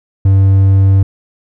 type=tone; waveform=triangle; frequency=97 Hz; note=G2; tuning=18 cents flat; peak=-3 dBFS; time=0.25-1.03 s; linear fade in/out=5 ms; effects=none